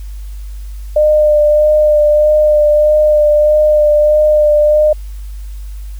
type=tone with vibrato; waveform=sine; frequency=602 Hz; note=D5; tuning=43 cents sharp; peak=-6 dBFS; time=0.96-4.93 s; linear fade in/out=5 ms; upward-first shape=sine; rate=1.6 Hz; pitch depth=17 cents each way; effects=added 50 Hz sine -23 dBFS peak until 5.99 s + white hiss -46 dBFS RMS until 5.99 s